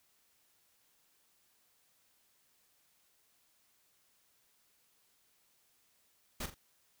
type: noise with echo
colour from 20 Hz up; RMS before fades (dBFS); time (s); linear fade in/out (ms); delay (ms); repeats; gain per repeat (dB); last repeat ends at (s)
pink; -39; 6.4-6.46; 5; 42; 2; -9; 6.544
effects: white hiss -72 dBFS RMS until 7 s